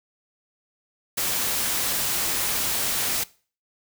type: noise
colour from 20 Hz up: white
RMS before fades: -25 dBFS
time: 1.17-3.24 s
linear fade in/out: 10 ms
effects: noise-tail reverb RT60 0.4 s tail -21 dB re dry